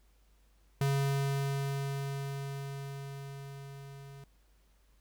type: tone with level ramp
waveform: square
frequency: 138.59 Hz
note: C#3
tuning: in tune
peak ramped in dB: -27 to -48 dBFS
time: 0.81-4.24 s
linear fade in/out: 2 ms
effects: added 50 Hz sine -63 dBFS peak until 5 s + pink hiss -72 dBFS RMS until 5 s